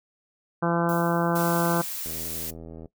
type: harmonic tone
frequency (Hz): 170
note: F3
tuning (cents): -46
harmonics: 1 / 2 / 3 / 4 / 5 / 6 / 7 / 8 / 9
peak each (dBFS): -25 / -28 / -30 / -31 / -32 / -33 / -33 / -34 / -35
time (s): 0.62-1.82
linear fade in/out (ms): 10
type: noise with exponential decay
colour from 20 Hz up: violet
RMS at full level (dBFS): -37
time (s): 0.89-2.18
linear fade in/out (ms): 0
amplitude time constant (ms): 280
type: noise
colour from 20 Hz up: blue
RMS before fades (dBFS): -33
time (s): 1.35-2.51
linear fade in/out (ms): 10
type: click train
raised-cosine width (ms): 2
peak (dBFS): -28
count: 66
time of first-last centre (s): 2.06-2.858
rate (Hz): 81.5
effects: noise-tail reverb RT60 0.1 s tail -17 dB re dry